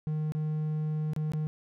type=tone with dropouts; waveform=triangle; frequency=154 Hz; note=D#3; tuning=17 cents flat; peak=-26 dBFS; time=0.07-1.47 s; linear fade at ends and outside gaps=0 ms; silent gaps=0.321-0.35 / 1.134-1.163 / 1.319-1.335 s; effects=none